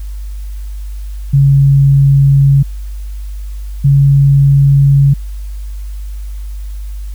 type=tone pair in turn; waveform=sine; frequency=138.59 / 139.39 Hz; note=C#3 / C#3; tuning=0 / +10 cents; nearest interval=unison; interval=10 cents; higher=second; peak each=-4 dBFS; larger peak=neither; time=1.33-2.63 / 3.84-5.14 s; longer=neither; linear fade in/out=10 ms; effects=added 50 Hz sine -20 dBFS peak until 7.14 s + white hiss -45 dBFS RMS until 7.14 s